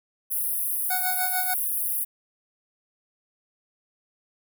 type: high-pass noise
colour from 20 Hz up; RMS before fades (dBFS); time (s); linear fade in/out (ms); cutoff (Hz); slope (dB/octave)
pink; -27; 0.3-2.05; 20; 9900; 96
type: tone with tremolo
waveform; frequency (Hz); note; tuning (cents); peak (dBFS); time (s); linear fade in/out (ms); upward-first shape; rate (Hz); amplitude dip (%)
25% pulse; 740; F#5; 0; -21; 0.9-1.54; 5; sine; 6.8; 70
effects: none

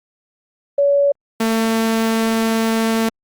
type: tone pair in turn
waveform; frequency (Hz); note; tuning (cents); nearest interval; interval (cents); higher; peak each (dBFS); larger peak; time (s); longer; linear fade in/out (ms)
sine / sawtooth; 566 / 224.6; C#5 / A3; +36 / +36; octave + major third; 1600; first; -11; neither; 0.78-1.12 / 1.4-3.09; second; 5
effects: Opus 24 kbps

